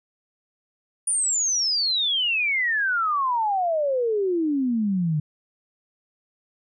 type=exponential sweep; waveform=sine; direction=down; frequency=9600 to 146.83 Hz; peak=-20 dBFS; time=1.07-5.2 s; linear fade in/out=5 ms; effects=none